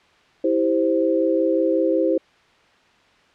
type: chord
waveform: sine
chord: C major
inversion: first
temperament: just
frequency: 327 / 392.4 / 523.3 Hz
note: E4 / G4 / C5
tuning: -14 / +2 / 0 cents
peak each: -20 / -23 / -20 dBFS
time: 0.44-2.18 s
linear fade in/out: 5 ms
effects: white hiss -55 dBFS RMS until 3.34 s + low-pass 3000 Hz 12 dB/octave